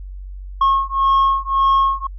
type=beating tone pair; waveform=sine; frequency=1086 / 1087.8 Hz; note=C#6 / C#6; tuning=-36 / -33 cents; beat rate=1.8 Hz; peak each=-14 dBFS; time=0.61-2.07 s; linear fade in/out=5 ms; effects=tanh soft clip ceiling -10 dBFS + added 47 Hz sine -29 dBFS peak until 2.18 s